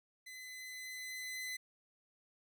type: tone with level ramp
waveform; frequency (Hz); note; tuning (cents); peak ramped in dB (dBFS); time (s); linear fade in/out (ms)
sawtooth; 2024; B6; +42; -45 to -36; 0.26-1.57; 10
effects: none